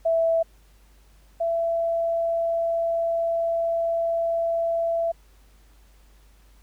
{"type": "tone pair in turn", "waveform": "sine", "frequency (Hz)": [659.3, 668.9], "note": ["E5", "E5"], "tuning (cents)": [0, 25], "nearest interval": "unison", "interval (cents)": 25, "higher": "second", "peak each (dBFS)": [-18, -21], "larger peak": "first", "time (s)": [[0.05, 0.43], [1.4, 5.12]], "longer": "second", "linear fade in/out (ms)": 10, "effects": ["added 50 Hz sine -52 dBFS peak until 6.62 s", "pink hiss -61 dBFS RMS until 6.62 s"]}